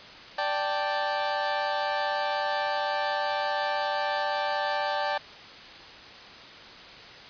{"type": "chord", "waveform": "30% pulse", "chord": "D suspended fourth", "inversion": "none", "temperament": "equal", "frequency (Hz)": [587.3, 784, 880], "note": ["D5", "G5", "A5"], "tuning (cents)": [0, 0, 0], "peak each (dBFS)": -28, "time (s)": [0.38, 5.18], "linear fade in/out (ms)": 5, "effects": ["white hiss -45 dBFS RMS until 7.29 s", "resampled to 11025 Hz"]}